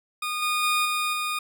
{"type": "tone with level steps", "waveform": "20% pulse", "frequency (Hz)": 1227, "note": "D#6", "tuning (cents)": -25, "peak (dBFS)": [-22, -18, -16, -19, -21], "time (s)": [0.22, 1.39], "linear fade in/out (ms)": 5, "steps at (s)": [0.42, 0.63, 0.85, 1.13], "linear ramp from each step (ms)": 5, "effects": []}